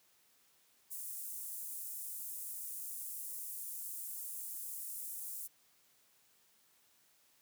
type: high-pass noise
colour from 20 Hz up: pink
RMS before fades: -44 dBFS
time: 0.9-5.48 s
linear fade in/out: 20 ms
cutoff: 9000 Hz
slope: 24 dB/octave
effects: white hiss -70 dBFS RMS until 7.41 s + high-pass 80 Hz 12 dB/octave